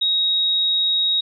sine tone, 3784 Hz, A#7, 25 cents sharp, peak -16 dBFS, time 0.01-1.21 s, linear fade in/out 10 ms, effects none

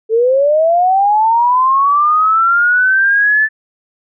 sine linear sweep, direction up, 433.2 to 1759 Hz, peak -8 dBFS, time 0.09-3.49 s, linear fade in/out 50 ms, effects none

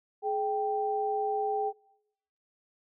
sine tone pair together, 422.4 / 784 Hz, G#4 / G5, +29 / 0 cents, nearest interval major seventh, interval 1071 cents, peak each -30 / -29 dBFS, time 0.22-1.73 s, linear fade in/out 50 ms, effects noise-tail reverb RT60 0.8 s tail -23 dB re dry

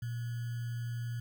sine tone with sample-and-hold, 118.4 Hz, A#2, 27 cents sharp, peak -34 dBFS, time 0.02-1.2 s, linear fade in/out 5 ms, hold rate 1575 Hz, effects none

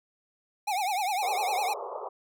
square tone with vibrato, 784 Hz, G5, in tune, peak -27 dBFS, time 0.67-1.74 s, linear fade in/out 10 ms, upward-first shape triangle, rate 9.9 Hz, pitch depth 190 cents each way
pink band-pass noise, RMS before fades -37 dBFS, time 1.22-2.09 s, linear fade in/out 10 ms, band 390 to 1200 Hz, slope 96 dB/octave
effects none

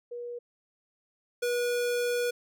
sine / square tone pair in turn, 480.8 / 484.4 Hz, B4 / B4, -46 / -34 cents, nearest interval unison, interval 12 cents, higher second, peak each -35 / -27 dBFS, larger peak second, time 0.11-0.39 / 1.42-2.31 s, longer second, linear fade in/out 10 ms, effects none

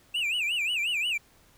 triangle tone with vibrato, 2633 Hz, E7, 3 cents flat, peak -24 dBFS, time 0.14-1.18 s, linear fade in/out 10 ms, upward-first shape sine, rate 5.6 Hz, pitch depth 210 cents each way, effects pink hiss -60 dBFS RMS until 1.57 s

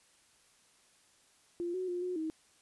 sine tone with pitch steps, 346.4 / 370.3 / 354.2 / 362.7 / 317.2 Hz, F4 / F#4 / F4 / F#4 / D#4, -14 / +1 / +24 / -34 / +33 cents, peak -33 dBFS, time 1.6-2.3 s, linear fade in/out 0 ms, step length 140 ms, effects white hiss -66 dBFS RMS until 2.61 s + resampled to 24000 Hz

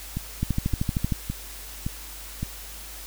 two click trains, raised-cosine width 5 ms, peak -15 / -11 dBFS, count 5 / 10, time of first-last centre 0.17-2.43 / 0.43-1.122 s, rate 1.77 / 13 Hz, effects added 50 Hz sine -42 dBFS peak until 3.06 s + white hiss -41 dBFS RMS until 3.06 s

